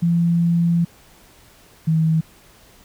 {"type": "tone pair in turn", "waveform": "sine", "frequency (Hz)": [170, 160.05], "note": ["F3", "D#3"], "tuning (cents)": [-46, 49], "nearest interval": "minor second", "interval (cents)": 105, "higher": "first", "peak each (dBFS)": -14, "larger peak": "neither", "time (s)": [[0.02, 0.85], [1.87, 2.21]], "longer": "first", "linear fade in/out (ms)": 10, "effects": ["pink hiss -50 dBFS RMS until 2.84 s"]}